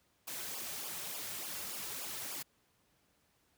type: noise with flanger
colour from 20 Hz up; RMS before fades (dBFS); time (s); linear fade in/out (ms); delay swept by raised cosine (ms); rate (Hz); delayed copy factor
white; -42; 0.27-2.43; 10; 0.49 to 4.29; 3.4; -0.85
effects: pink hiss -73 dBFS RMS until 3.57 s + high-pass 60 Hz 12 dB/octave